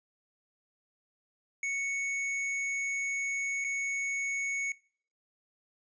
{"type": "tone with dropouts", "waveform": "square", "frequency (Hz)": 2217, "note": "C#7", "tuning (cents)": 0, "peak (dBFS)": -31, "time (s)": [1.63, 4.72], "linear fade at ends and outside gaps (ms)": 2, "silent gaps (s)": [3.642, 3.646], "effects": ["noise-tail reverb RT60 0.5 s tail -23 dB re dry", "resampled to 16000 Hz"]}